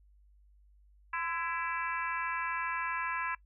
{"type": "harmonic tone with a mistuned harmonic", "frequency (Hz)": 332.5, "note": "E4", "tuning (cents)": 15, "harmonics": [3, 4, 5, 6, 7, 8], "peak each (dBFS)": [-36, -40, -37, -44, -42, -44], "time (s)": [1.13, 3.35], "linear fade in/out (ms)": 5, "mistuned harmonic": 3, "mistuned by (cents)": 39, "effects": ["noise-tail reverb RT60 0.1 s tail -21 dB re dry", "added 50 Hz sine -59 dBFS peak until 3.45 s"]}